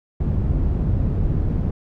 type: low-pass noise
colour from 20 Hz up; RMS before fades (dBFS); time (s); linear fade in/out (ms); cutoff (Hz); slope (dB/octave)
white; -20; 0.2-1.71; 5; 120; 12
effects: none